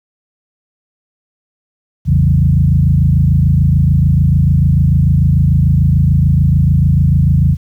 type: tone with frequency modulation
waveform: sine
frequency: 110 Hz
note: A2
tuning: in tune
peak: -6 dBFS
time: 2.05-7.57 s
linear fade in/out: 50 ms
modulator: 26.8 Hz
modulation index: 2.1
effects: high-pass 60 Hz 12 dB/octave + 8-bit